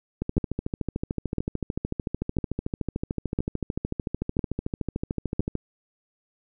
two click trains, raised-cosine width 3 ms, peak -14 / -11 dBFS, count 73 / 6, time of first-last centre 0.22-5.553 / 0.38-5.395 s, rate 13.5 / 0.997 Hz, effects none

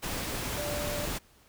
sine tone in noise, 587.3 Hz, D5, in tune, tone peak -35 dBFS, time 0.57-1.07 s, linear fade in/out 20 ms, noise pink, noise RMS -34 dBFS, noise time 0.02-1.19 s, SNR -4 dB, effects pink hiss -61 dBFS RMS until 1.48 s

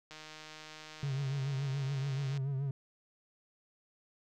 click train, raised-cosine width 0.2 ms, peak -31 dBFS, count 352, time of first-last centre 0.11-2.375 s, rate 155 Hz
triangle tone with vibrato, 136.7 Hz, C#3, 24 cents flat, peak -30 dBFS, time 1.03-2.71 s, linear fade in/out 2 ms, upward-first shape triangle, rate 7 Hz, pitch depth 83 cents each way
effects none

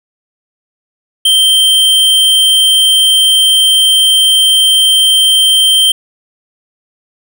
square tone, 3136 Hz, G7, in tune, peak -6 dBFS, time 1.25-5.92 s, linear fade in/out 5 ms, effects 8-bit

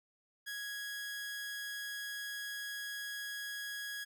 sawtooth tone with amplitude modulation, 1661.2 Hz, G#6, in tune, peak -35 dBFS, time 0.46-4.05 s, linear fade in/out 20 ms, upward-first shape sine, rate 244 Hz, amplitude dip 25%, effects none

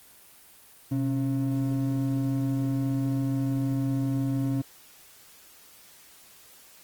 triangle ring-modulated tone, 201 Hz, G3, 44 cents sharp, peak -19 dBFS, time 0.91-4.62 s, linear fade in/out 10 ms, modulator 72.9 Hz, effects white hiss -53 dBFS RMS until 6.83 s + Opus 24 kbps

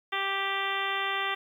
harmonic tone, 392 Hz, G4, in tune, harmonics 1 / 2 / 3 / 4 / 5 / 6 / 7 / 8 / 9, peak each -39 / -36 / -33 / -37 / -33 / -39 / -38 / -38 / -39 dBFS, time 0.12-1.35 s, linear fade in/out 10 ms, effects 10-bit

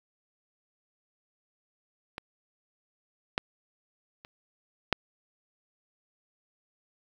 clicks, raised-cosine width 0.3 ms, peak -20 / -10 / -30 / -6 dBFS, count 4, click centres 2.181 / 3.379 / 4.249 / 4.927 s, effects 8-bit

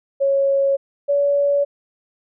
sine tone pair in turn, 551 / 568.8 Hz, C#5 / C#5, -11 / +45 cents, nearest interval minor second, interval 56 cents, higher second, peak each -14 dBFS, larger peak neither, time 0.2-0.77 / 1.08-1.65 s, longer neither, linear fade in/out 20 ms, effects none

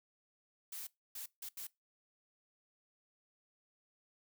blue noise bursts at uneven times, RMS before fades -45 dBFS, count 4, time 0.72-0.87 / 1.15-1.26 / 1.42-1.49 / 1.57-1.67 s, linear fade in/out 5 ms, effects noise-tail reverb RT60 0.2 s tail -22 dB re dry

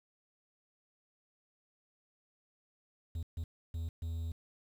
triangle tone bursts at uneven times, 82.41 Hz, E2, in tune, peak -33 dBFS, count 4, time 3.15-3.23 / 3.37-3.44 / 3.74-3.89 / 4.02-4.32 s, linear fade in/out 5 ms, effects 10-bit

